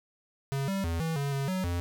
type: tone with pitch steps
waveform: square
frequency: 137.4 / 194.9 / 83.5 / 162.5 / 140.8 / 137.8 / 186.5 / 87 Hz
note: C#3 / G3 / E2 / E3 / C#3 / C#3 / F#3 / F2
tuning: -15 / -10 / +23 / -24 / +27 / -10 / +14 / -6 cents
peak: -29 dBFS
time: 0.52-1.8 s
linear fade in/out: 0 ms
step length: 160 ms
effects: none